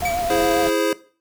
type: noise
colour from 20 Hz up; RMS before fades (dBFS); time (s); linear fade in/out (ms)
pink; -31; 0-0.7; 5
type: tone with vibrato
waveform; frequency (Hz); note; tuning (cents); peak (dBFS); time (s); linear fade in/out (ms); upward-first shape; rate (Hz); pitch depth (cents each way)
sine; 696; F5; -6; -21; 0.02-0.67; 2; triangle; 7.4; 55
type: tone with exponential decay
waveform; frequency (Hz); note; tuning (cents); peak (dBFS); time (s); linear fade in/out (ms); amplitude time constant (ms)
45% pulse; 2295; D7; -40; -21; 0.05-0.33; 5; 59
type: chord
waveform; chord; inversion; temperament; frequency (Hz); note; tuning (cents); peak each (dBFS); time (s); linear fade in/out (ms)
square; E augmented; none; equal; 329.6 / 415.3 / 523.3; E4 / G#4 / B#4; 0 / 0 / 0; -23; 0.3-0.93; 2
effects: noise-tail reverb RT60 0.4 s tail -18 dB re dry